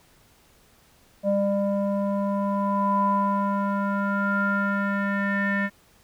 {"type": "tone with low-pass filter sweep", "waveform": "square", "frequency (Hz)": 199.6, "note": "G3", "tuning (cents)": 32, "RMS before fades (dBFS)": -24, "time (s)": [1.23, 5.7], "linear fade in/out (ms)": 50, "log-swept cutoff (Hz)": [650, 1900], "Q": 8.3, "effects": ["pink hiss -58 dBFS RMS until 6.03 s"]}